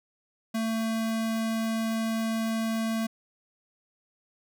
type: tone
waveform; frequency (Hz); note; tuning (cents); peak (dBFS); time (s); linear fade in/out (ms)
square; 224.1; A3; +32; -27; 0.54-3.07; 10
effects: none